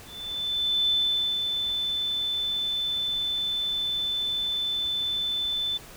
sine tone with ADSR envelope, 3520 Hz, A7, in tune, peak -20 dBFS, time 0.05-5.78 s, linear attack 840 ms, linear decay 500 ms, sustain -5 dB, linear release 15 ms, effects pink hiss -46 dBFS RMS until 5.96 s

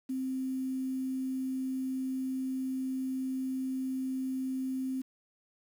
sine tone with quantisation, 261.6 Hz, C4, in tune, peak -31 dBFS, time 0.09-5.02 s, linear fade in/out 10 ms, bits 9, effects none

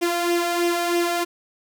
sawtooth tone with flanger, 345.8 Hz, F4, 17 cents flat, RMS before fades -22 dBFS, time 0.01-1.25 s, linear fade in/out 20 ms, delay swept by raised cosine 0.34 to 1.64 ms, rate 3.1 Hz, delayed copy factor +0.55, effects none

